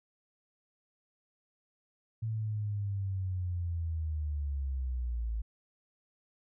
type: linear sweep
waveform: sine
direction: down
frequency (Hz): 112.4 to 53.9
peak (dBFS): -31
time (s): 2.22-5.42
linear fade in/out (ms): 10
effects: none